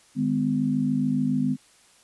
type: tone cluster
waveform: sine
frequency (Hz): 152.1 / 205.4 / 252.4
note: D#3 / G#3 / B3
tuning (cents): -39 / -19 / +38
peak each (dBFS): -28 / -27 / -23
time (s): 0.15-1.57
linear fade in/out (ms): 50
effects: white hiss -57 dBFS RMS until 2.03 s + resampled to 24000 Hz